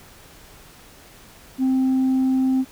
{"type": "tone", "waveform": "sine", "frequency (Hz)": 261.6, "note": "C4", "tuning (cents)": 0, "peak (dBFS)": -14, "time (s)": [1.58, 2.65], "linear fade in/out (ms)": 50, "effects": ["tanh soft clip ceiling -15 dBFS", "pink hiss -47 dBFS RMS until 2.71 s"]}